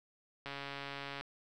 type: click train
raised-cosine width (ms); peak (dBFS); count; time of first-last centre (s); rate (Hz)
0.3; -26; 106; 0.46-1.21; 140
effects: none